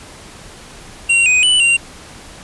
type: tone with pitch steps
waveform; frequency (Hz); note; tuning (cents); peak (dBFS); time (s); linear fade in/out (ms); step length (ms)
square; 2751 / 2499 / 2977 / 2767; F7 / D#7 / F#7 / F7; -27 / +7 / +10 / -17; -10; 1.09-1.77; 10; 170
effects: pink hiss -37 dBFS RMS until 2.43 s + resampled to 24000 Hz